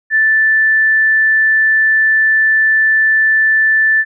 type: tone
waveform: sine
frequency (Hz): 1760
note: A6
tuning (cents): 0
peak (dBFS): -8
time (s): 0.1-4.05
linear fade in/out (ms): 50
effects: none